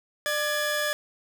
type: tone pair together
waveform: sawtooth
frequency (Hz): 596 / 1692.6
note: D5 / G#6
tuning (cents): +25 / +32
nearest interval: octave + tritone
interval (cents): 1807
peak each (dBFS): -24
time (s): 0.26-0.93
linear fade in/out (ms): 0
effects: none